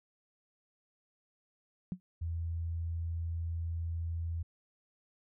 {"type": "tone with exponential decay", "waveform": "sine", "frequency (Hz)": 182.5, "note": "F#3", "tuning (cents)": -24, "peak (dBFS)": -29, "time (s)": [1.92, 2], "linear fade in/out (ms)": 0, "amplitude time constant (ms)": 16}
{"type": "tone", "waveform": "sine", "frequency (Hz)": 83.4, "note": "E2", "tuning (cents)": 21, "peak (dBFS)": -33, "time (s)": [2.21, 4.43], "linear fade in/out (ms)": 10}
{"effects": []}